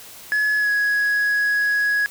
sine tone with pitch glide, 1700 to 1668.9 Hz, G#6 to G#6, +40 to +8 cents, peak -14 dBFS, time 0.32-2.06 s, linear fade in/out 0 ms, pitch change -32 cents, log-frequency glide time 0.58-0.7 s, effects tanh soft clip ceiling -16 dBFS + white hiss -41 dBFS RMS until 2.1 s

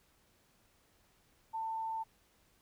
sine tone, 893 Hz, A5, 25 cents sharp, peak -35 dBFS, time 1.53-2.04 s, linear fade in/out 20 ms, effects pink hiss -70 dBFS RMS until 2.61 s

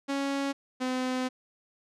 sawtooth tone pair in turn, 277.2 / 255.6 Hz, C#4 / C4, 0 / -40 cents, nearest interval minor second, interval 140 cents, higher first, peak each -24 dBFS, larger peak neither, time 0.08-0.53 / 0.8-1.29 s, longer second, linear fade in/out 20 ms, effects low-pass 7000 Hz 12 dB/octave

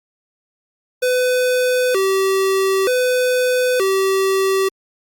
square tone with vibrato, 440 Hz, A4, in tune, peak -15 dBFS, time 1.02-4.69 s, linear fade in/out 10 ms, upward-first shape square, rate 0.54 Hz, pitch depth 230 cents each way, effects Opus 48 kbps

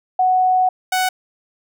sine / sawtooth tone pair in turn, 741 / 743.8 Hz, F#5 / F#5, +2 / +9 cents, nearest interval unison, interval 7 cents, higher second, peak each -12 dBFS, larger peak neither, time 0.19-0.69 / 0.92-1.09 s, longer first, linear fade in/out 5 ms, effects none

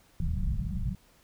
pink low-pass noise, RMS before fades -30 dBFS, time 0.2-0.95 s, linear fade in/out 2 ms, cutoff 200 Hz, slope 96 dB/octave, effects pink hiss -62 dBFS RMS until 1.23 s

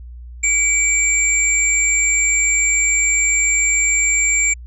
sine tone pair together, 2300 / 7327 Hz, D7 / A#8, -37 / -31 cents, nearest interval octave + minor sixth, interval 2006 cents, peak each -16 dBFS, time 0.43-4.54 s, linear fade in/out 10 ms, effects added 60 Hz sine -32 dBFS peak until 4.66 s

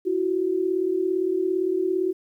sine tone pair together, 335.6 / 373.2 Hz, E4 / F#4, +31 / +15 cents, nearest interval major second, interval 184 cents, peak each -26 / -22 dBFS, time 0.05-2.13 s, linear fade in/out 20 ms, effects 10-bit

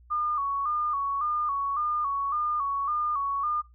sine tone with vibrato, 1162 Hz, D6, 19 cents flat, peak -25 dBFS, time 0.1-3.62 s, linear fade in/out 20 ms, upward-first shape square, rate 1.8 Hz, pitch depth 71 cents each way, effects noise-tail reverb RT60 0.2 s tail -18 dB re dry + added 60 Hz sine -52 dBFS peak until 3.74 s

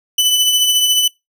sawtooth tone with tremolo, 2994 Hz, F#7, 20 cents sharp, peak -6 dBFS, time 0.18-1.08 s, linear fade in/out 5 ms, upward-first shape triangle, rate 14 Hz, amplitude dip 45%, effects noise-tail reverb RT60 0.2 s tail -24 dB re dry

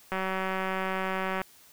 click train, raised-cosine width 0.5 ms, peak -16 dBFS, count 246, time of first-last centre 0.12-1.416 s, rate 189 Hz, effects white hiss -56 dBFS RMS until 1.72 s

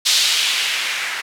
violet noise with low-pass filter sweep, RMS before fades -19 dBFS, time 0.05-1.22 s, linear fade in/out 20 ms, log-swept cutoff 4300 to 1800 Hz, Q 1.7, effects none

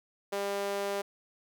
sawtooth tone with high-pass filter, 200 Hz, G3, 35 cents sharp, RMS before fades -33 dBFS, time 0.32-1.02 s, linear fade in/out 10 ms, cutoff 490 Hz, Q 2.5, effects none

